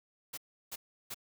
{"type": "noise bursts", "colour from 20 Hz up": "white", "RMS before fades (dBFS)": -41, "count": 3, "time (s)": [0.33, 1.145], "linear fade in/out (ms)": 10, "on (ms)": 45, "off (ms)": 340, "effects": []}